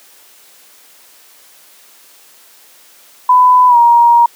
sine tone with pitch glide, 1000 to 943.9 Hz, B5 to A#5, +21 to +21 cents, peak -4 dBFS, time 3.29-4.26 s, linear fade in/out 5 ms, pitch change -100 cents, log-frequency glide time 3.68-3.77 s, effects white hiss -44 dBFS RMS until 4.35 s + high-pass 300 Hz 12 dB/octave

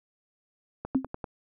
click train, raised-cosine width 1 ms, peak -20 dBFS, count 5, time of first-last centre 0.85-1.242 s, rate 10.2 Hz
sine tone with exponential decay, 263.1 Hz, C4, 10 cents sharp, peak -17 dBFS, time 0.95-1.07 s, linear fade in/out 5 ms, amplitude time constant 24 ms
effects none

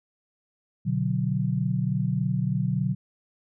sine chord, B minor, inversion none, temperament equal, 123.47 / 146.83 / 185 Hz, B2 / D3 / F#3, 0 / 0 / 0 cents, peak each -27 dBFS, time 0.85-2.95 s, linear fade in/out 20 ms, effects none

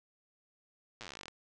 slowing click train, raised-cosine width 0.2 ms, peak -27 dBFS, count 19, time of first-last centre 1.01-1.282 s, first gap 8 ms, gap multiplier 1.07, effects resampled to 24000 Hz

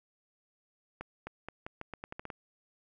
accelerating click train, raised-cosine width 0.5 ms, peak -25 dBFS, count 11, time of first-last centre 1.01-2.302 s, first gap 260 ms, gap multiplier 0.83, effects none

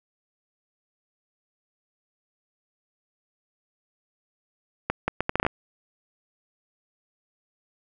accelerating click train, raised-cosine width 0.5 ms, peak -8 dBFS, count 9, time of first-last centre 4.9-5.465 s, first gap 180 ms, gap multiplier 0.7, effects none

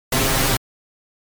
pink noise with comb filter, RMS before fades -18 dBFS, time 0.12-0.57 s, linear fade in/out 5 ms, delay 7.5 ms, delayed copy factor +0.9, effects MP3 96 kbps

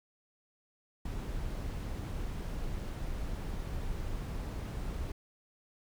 brown noise, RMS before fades -37 dBFS, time 1.05-5.12 s, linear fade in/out 5 ms, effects none

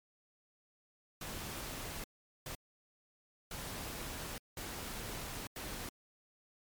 pink noise bursts at uneven times, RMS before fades -43 dBFS, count 5, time 1.21-2.04 / 2.46-2.55 / 3.51-4.38 / 4.57-5.47 / 5.56-5.89 s, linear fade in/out 2 ms, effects MP3 96 kbps

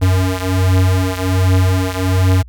square beating tone pair, 92.5 / 93.8 Hz, F#2 / F#2, 0 / +24 cents, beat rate 1.3 Hz, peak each -14 / -17 dBFS, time 0.01-2.43 s, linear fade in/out 20 ms, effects added 60 Hz sine -34 dBFS peak until 2.48 s

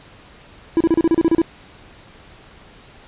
triangle tone bursts, 330.4 Hz, E4, 4 cents sharp, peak -9 dBFS, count 10, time 0.77-1.417 s, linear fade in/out 0 ms, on 35 ms, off 33 ms, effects pink hiss -45 dBFS RMS until 3.07 s + resampled to 8000 Hz

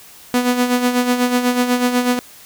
sawtooth tone with tremolo, 246.9 Hz, B3, in tune, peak -8 dBFS, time 0.34-2.19 s, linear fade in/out 0 ms, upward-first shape sine, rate 8.1 Hz, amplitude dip 60%, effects white hiss -42 dBFS RMS until 2.45 s

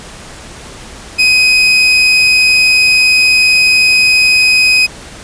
30% pulse tone, 2512 Hz, D#7, 16 cents sharp, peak -3 dBFS, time 1.18-4.87 s, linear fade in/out 20 ms, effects pink hiss -31 dBFS RMS until 5.23 s + resampled to 22050 Hz

